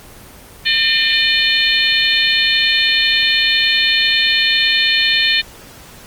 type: harmonic tone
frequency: 603 Hz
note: D5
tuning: 46 cents sharp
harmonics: 3 / 4 / 5 / 6 / 7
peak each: -18 / -18 / -18 / -18 / -18 dBFS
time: 0.65-5.42 s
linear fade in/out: 20 ms
effects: pink hiss -39 dBFS RMS until 6.06 s + Opus 24 kbps